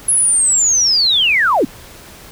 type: linear sweep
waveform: sine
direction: down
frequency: 10760 to 206.2 Hz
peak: -10 dBFS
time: 0.08-1.65 s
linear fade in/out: 5 ms
effects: pink hiss -38 dBFS RMS until 2.31 s